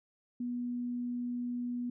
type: tone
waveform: sine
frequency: 243.6 Hz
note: B3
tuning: 24 cents flat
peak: -33 dBFS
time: 0.4-1.9 s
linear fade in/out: 5 ms
effects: none